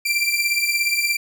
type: beating tone pair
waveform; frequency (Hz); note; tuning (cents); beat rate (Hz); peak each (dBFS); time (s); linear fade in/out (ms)
sawtooth; 2349 / 2366; D7 / D7; 0 / +12; 17; -18 / -18; 0.05-1.17; 10
effects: none